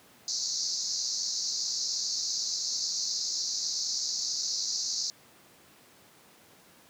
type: band-pass noise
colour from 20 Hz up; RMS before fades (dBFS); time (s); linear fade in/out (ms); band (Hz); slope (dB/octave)
pink; -32; 0.28-5.1; 0; 4200 to 6700; 96
effects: pink hiss -57 dBFS RMS until 6.89 s + high-pass 150 Hz 12 dB/octave